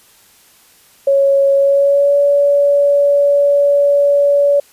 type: tone with pitch glide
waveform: sine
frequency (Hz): 553 to 569.9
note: C#5 to C#5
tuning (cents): -4 to +48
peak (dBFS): -8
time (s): 1.07-4.6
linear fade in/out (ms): 5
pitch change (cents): +52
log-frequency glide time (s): 1.54-2.17
effects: white hiss -48 dBFS RMS until 4.72 s + resampled to 32000 Hz

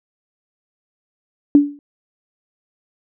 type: tone with exponential decay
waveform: sine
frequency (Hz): 288.3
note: D4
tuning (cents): -32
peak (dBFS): -3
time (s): 1.55-1.79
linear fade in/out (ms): 1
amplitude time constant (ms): 51
effects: none

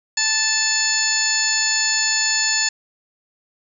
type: harmonic tone with a mistuned harmonic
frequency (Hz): 878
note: A5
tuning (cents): -4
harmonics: 1 / 2 / 3 / 4 / 5 / 6 / 7 / 8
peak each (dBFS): -33 / -23 / -27 / -33 / -22 / -26 / -31 / -22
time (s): 0.17-2.69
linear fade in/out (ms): 5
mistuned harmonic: 7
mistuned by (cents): +92
effects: none

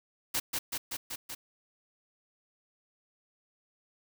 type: noise with echo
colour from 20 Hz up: white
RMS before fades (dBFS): -30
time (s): 0.34-0.4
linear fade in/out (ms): 10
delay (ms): 190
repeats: 5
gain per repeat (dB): -2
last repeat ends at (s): 1.35
effects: none

